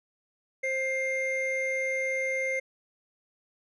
triangle tone pair together, 526.4 / 2110 Hz, C5 / C7, +10 / +14 cents, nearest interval 2 octaves, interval 2404 cents, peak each -29 / -27 dBFS, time 0.63-2.6 s, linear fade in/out 10 ms, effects resampled to 24000 Hz

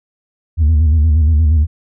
sine tone with vibrato, 77.78 Hz, D#2, in tune, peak -5 dBFS, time 0.57-1.67 s, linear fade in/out 50 ms, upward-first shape square, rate 8.5 Hz, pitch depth 78 cents each way, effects tanh soft clip ceiling -7 dBFS

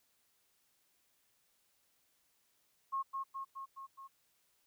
sine tone with echo, 1083 Hz, C#6, 41 cents flat, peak -33 dBFS, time 2.92-3.03 s, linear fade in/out 20 ms, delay 210 ms, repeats 5, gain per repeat -3 dB, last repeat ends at 4.08 s, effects white hiss -75 dBFS RMS until 4.66 s

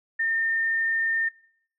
sine tone, 1814 Hz, A#6, 48 cents flat, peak -22 dBFS, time 0.19-1.29 s, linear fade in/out 10 ms, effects noise-tail reverb RT60 0.7 s tail -23 dB re dry

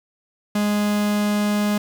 45% pulse tone, 207.7 Hz, G#3, in tune, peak -18 dBFS, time 0.55-1.78 s, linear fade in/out 5 ms, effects 8-bit

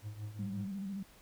triangle tone with tremolo, 105.6 Hz, G#2, 29 cents sharp, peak -35 dBFS, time 0.02-0.68 s, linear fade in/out 50 ms, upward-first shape triangle, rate 5.6 Hz, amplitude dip 80%
sine tone with vibrato, 196 Hz, G3, in tune, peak -37 dBFS, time 0.39-1.03 s, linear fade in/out 5 ms, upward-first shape square, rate 14 Hz, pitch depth 49 cents each way
effects pink hiss -61 dBFS RMS until 1.21 s

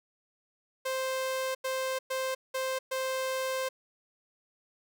sawtooth tone bursts at uneven times, 523.3 Hz, C5, in tune, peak -26 dBFS, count 5, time 0.85-1.55 / 1.64-1.99 / 2.1-2.35 / 2.54-2.79 / 2.91-3.69 s, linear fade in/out 10 ms, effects none

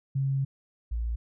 sine tone pair in turn, 136 / 57.45 Hz, C#3 / A#1, -33 / -25 cents, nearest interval octave + minor third, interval 1492 cents, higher first, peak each -24 / -27 dBFS, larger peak first, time 0.15-0.45 / 0.91-1.16 s, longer first, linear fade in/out 10 ms, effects none

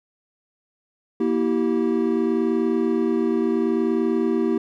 triangle tone cluster, 236.8 / 325.5 / 386.2 Hz, A#3 / E4 / G4, +27 / -22 / -26 cents, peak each -21 dBFS, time 1.2-4.58 s, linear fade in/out 5 ms, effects none

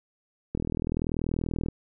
click train, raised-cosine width 3 ms, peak -16 dBFS, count 47, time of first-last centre 0.55-1.686 s, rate 40.5 Hz, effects none

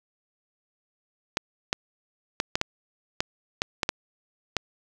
clicks, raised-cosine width 0.2 ms, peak -6 dBFS, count 10, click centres 1.371 / 1.729 / 2.401 / 2.555 / 2.614 / 3.205 / 3.619 / 3.832 / 3.891 / 4.567 s, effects none

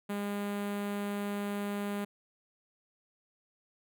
sawtooth tone with notch filter, 203.3 Hz, G#3, 37 cents flat, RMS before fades -35 dBFS, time 0.09-2.05 s, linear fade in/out 10 ms, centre 5400 Hz, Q 0.95, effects none

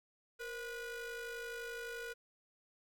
45% pulse ring-modulated tone, 493.9 Hz, B4, in tune, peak -39 dBFS, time 0.39-2.14 s, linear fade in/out 20 ms, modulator 962 Hz, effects none

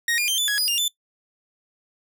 sawtooth tone with pitch steps, 1871 / 2416 / 3148 / 3489 / 1670 / 4940 / 2807 / 3515 Hz, A#6 / D7 / G7 / A7 / G#6 / D#8 / F7 / A7, +6 / +48 / +7 / -15 / +9 / -13 / +8 / -2 cents, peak -17 dBFS, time 0.08-0.88 s, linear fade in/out 2 ms, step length 100 ms, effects noise-tail reverb RT60 0.1 s tail -20 dB re dry

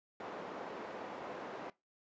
white band-pass noise, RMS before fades -45 dBFS, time 0.2-1.7 s, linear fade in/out 2 ms, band 270 to 820 Hz, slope 12 dB/octave, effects noise-tail reverb RT60 0.2 s tail -19 dB re dry + resampled to 16000 Hz

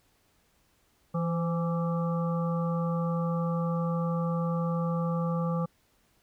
harmonic tone with a mistuned harmonic, 166.9 Hz, E3, 22 cents sharp, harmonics 1 / 3 / 5 / 7 / 8, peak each -27 / -34 / -41 / -37 / -49 dBFS, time 1.14-5.66 s, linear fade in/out 10 ms, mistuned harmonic 3, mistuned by +43 cents, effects pink hiss -68 dBFS RMS until 6.22 s

